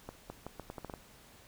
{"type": "accelerating click train", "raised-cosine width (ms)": 1, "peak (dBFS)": -27, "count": 9, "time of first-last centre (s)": [0.09, 0.938], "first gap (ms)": 210, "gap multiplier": 0.79, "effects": ["pink hiss -58 dBFS RMS until 1.47 s"]}